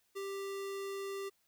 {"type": "tone", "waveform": "square", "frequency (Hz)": 393.5, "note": "G4", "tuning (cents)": 7, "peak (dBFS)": -39, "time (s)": [0.15, 1.3], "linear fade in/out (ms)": 20, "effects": ["white hiss -75 dBFS RMS until 1.47 s"]}